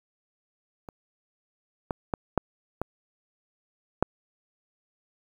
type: clicks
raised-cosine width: 1 ms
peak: -26 / -14 / -12 / -7 / -14 / -6 dBFS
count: 6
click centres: 0.888 / 1.908 / 2.138 / 2.377 / 2.816 / 4.026 s
effects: 8-bit